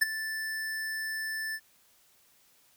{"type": "tone with ADSR envelope", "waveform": "square", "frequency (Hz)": 1760, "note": "A6", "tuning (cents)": 0, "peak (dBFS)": -19, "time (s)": [0.01, 1.6], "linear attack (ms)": 13, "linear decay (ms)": 18, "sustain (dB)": -14, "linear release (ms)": 57, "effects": ["white hiss -64 dBFS RMS until 2.76 s"]}